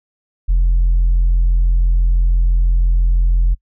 sine tone, 43 Hz, F1, 26 cents flat, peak -8 dBFS, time 0.48-3.55 s, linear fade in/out 20 ms, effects noise-tail reverb RT60 0.1 s tail -26 dB re dry + tanh soft clip ceiling -8 dBFS

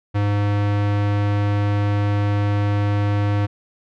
square tone with low-pass filter, 102.4 Hz, G#2, 24 cents flat, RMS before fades -19 dBFS, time 0.14-3.47 s, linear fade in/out 20 ms, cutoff 2700 Hz, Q 0.69, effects none

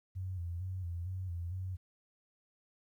sine tone with vibrato, 89.5 Hz, F2, 43 cents sharp, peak -36 dBFS, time 0.15-1.77 s, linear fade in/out 20 ms, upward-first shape square, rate 2.2 Hz, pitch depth 70 cents each way, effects 12-bit

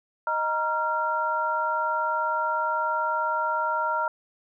sine tone cluster, 623 / 940 / 1379 Hz, D#5 / A#5 / F6, +2 / +14 / -22 cents, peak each -31 / -26 / -27 dBFS, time 0.27-4.08 s, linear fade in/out 2 ms, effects none

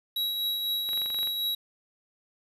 square tone with tremolo, 3870 Hz, B7, 36 cents flat, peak -26 dBFS, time 0.16-1.55 s, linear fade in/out 5 ms, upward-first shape triangle, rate 4 Hz, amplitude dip 40%
click train, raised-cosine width 0.3 ms, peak -26 dBFS, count 10, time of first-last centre 0.89-1.273 s, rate 23.5 Hz
effects resampled to 32000 Hz + 9-bit

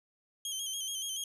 20% pulse tone with vibrato, 3180 Hz, G7, 24 cents sharp, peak -29 dBFS, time 0.45-1.24 s, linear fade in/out 2 ms, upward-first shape square, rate 7 Hz, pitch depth 47 cents each way, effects none

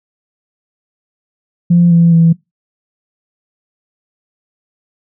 sine tone with pitch steps, 172.9 / 168.7 / 165.7 Hz, F3 / E3 / E3, -17 / +40 / +9 cents, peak -4 dBFS, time 1.7-2.33 s, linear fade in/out 10 ms, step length 210 ms, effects noise-tail reverb RT60 0.2 s tail -23 dB re dry + tanh soft clip ceiling 0 dBFS

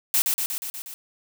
blue noise with echo, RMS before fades -20 dBFS, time 0.14-0.22 s, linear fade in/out 0 ms, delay 120 ms, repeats 6, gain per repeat -3 dB, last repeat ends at 0.94 s, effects none

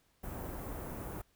pink band-stop noise, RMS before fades -42 dBFS, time 0.23-1.22 s, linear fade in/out 10 ms, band 1100 to 16000 Hz, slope 12 dB/octave, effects pink hiss -72 dBFS RMS until 1.35 s

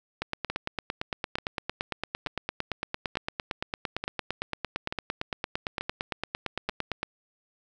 two click trains, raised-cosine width 0.3 ms, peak -13 / -15 dBFS, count 61 / 8, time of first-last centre 0.22-7.03 / 0.5-6.695 s, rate 8.81 / 1.13 Hz, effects none

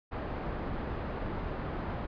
pink low-pass noise, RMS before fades -36 dBFS, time 0.11-2.07 s, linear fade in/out 20 ms, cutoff 1300 Hz, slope 12 dB/octave, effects resampled to 11025 Hz

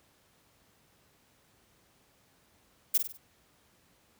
violet noise with echo, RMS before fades -23 dBFS, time 2.94-2.98 s, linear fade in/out 10 ms, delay 49 ms, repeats 4, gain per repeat -7 dB, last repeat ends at 3.176 s, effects pink hiss -66 dBFS RMS until 4.19 s + high-pass 60 Hz 12 dB/octave

